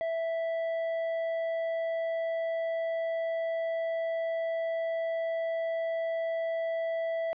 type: tone with tanh clipping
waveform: sine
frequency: 659 Hz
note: E5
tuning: 1 cent flat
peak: -30 dBFS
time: 0.01-7.33 s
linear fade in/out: 0 ms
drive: 8 dB
effects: low-pass 3000 Hz 12 dB/octave